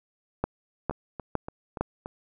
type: two click trains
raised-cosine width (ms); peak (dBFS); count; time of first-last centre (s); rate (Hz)
1; -11 / -21; 4 / 5; 0.44-1.81 / 0.91-2.059; 2.19 / 3.48
effects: none

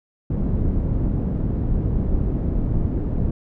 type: low-pass noise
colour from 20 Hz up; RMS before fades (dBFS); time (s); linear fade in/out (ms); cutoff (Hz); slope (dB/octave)
pink; -21; 0.3-3.31; 5; 260; 12
effects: none

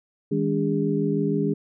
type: tone cluster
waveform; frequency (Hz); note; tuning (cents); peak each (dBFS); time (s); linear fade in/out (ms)
sine; 158.5 / 205 / 285.2 / 407.1; D#3 / G#3 / C#4 / G#4; +32 / -22 / +49 / -35; -26; 0.31-1.54; 10
effects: none

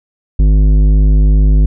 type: tone with tanh clipping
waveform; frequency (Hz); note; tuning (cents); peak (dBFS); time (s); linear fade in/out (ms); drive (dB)
sine; 51.2; G#1; -24; -7; 0.39-1.66; 5; 12
effects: none

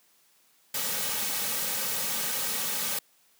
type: noise with comb filter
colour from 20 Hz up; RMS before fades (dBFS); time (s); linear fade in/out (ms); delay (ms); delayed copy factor
white; -30; 0.74-2.99; 5; 2.9; -0.75
effects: white hiss -64 dBFS RMS until 3.39 s + high-pass 150 Hz 12 dB/octave

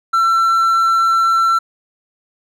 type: tone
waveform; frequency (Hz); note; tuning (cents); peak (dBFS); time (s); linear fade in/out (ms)
triangle; 1346; E6; +36; -9; 0.13-1.59; 10
effects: none

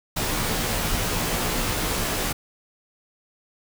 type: noise with comb filter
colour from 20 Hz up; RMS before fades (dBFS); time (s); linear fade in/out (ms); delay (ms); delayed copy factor
pink; -25; 0.16-2.33; 10; 15; -0.65
effects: none

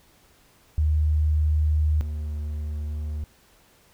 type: tone pair in turn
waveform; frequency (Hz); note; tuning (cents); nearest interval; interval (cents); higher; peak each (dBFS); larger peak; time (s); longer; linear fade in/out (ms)
sine / triangle; 76.5 / 75.19; D#2 / D2; -29 / +41; unison; 30; first; -18 / -25; first; 0.78-2.01 / 2.01-3.24; neither; 0
effects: pink hiss -58 dBFS RMS until 3.93 s

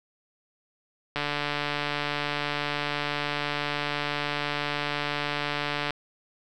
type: click train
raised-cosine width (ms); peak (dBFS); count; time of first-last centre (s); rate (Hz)
0.3; -12; 694; 1.16-5.907; 146
effects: none

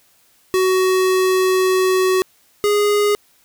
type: tone pair in turn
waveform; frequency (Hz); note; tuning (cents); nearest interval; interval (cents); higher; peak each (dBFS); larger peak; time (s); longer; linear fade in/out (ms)
square; 373.6 / 413.4; F#4 / G#4; +17 / -8; major second; 175; second; -14; neither; 0.54-2.22 / 2.64-3.15; first; 0
effects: white hiss -56 dBFS RMS until 3.44 s

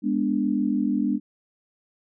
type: chord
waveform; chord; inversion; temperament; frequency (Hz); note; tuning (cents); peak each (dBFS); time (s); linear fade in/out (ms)
sine; G# diminished; none; equal with one note detuned; 206.2 / 246.9 / 293.7; G#3 / B3 / D4; -12 / 0 / 0; -25; 0.02-1.2; 50
effects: none

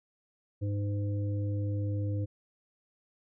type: harmonic tone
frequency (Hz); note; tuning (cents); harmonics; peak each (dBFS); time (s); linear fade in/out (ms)
101.9; G#2; -32; 1 / 3 / 5; -29 / -39 / -43; 0.61-2.26; 20
effects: none

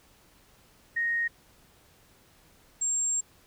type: tone pair in turn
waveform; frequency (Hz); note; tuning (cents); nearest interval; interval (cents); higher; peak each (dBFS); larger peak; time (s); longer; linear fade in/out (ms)
sine; 1864.7 / 7459; A#6 / A#8; 0 / 0; 2 octaves; 2400; second; -25; neither; 0.96-1.28 / 2.81-3.21; second; 10
effects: pink hiss -60 dBFS RMS until 3.46 s

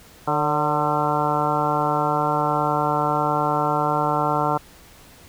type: harmonic tone with a mistuned harmonic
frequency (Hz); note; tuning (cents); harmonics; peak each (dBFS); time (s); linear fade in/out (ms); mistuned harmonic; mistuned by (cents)
149.9; D3; +36; 1 / 2 / 3 / 4 / 5 / 6 / 7 / 8 / 9; -28 / -29 / -29 / -28 / -25 / -25 / -27 / -31 / -27; 0.27-4.58; 10; 4; -54
effects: pink hiss -48 dBFS RMS until 5.28 s

